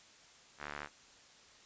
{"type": "tone with band-pass filter", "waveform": "sawtooth", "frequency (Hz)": 73.42, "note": "D2", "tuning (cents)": 0, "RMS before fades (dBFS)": -45, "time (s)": [0.58, 0.89], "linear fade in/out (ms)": 50, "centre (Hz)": 1600, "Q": 1.6, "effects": ["white hiss -60 dBFS RMS until 1.65 s", "resampled to 16000 Hz"]}